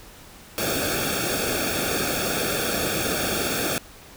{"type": "noise with comb filter", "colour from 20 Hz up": "pink", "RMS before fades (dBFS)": -25, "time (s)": [0.58, 3.78], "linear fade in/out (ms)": 0, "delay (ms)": 1, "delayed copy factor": -1, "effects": ["pink hiss -46 dBFS RMS until 4.16 s"]}